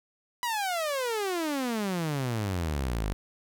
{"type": "exponential sweep", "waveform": "sawtooth", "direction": "down", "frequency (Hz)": [992, 47.46], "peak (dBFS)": -24, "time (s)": [0.43, 3.13], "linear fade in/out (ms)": 0, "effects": []}